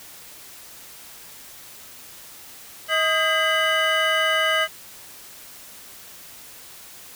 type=tone cluster; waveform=triangle; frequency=635 / 1247 / 1607 / 2028 / 2967 Hz; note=D#5 / D#6 / G6 / B6 / F#7; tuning=+35 / +3 / +43 / +45 / +4 cents; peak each=-23 dBFS; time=2.88-4.68 s; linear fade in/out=50 ms; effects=white hiss -43 dBFS RMS until 7.15 s